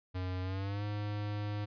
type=tone with pitch glide; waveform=square; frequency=92 to 103.86 Hz; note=F#2 to G#2; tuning=-9 to +1 cents; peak=-35 dBFS; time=0.14-1.66 s; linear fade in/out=20 ms; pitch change=+210 cents; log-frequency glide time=0.42-0.84 s; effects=resampled to 11025 Hz